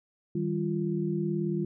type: tone cluster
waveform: sine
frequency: 157.1 / 195.5 / 346.1 Hz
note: D#3 / G3 / F4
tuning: +17 / -4 / -16 cents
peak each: -31 dBFS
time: 0.35-1.65 s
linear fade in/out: 5 ms
effects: none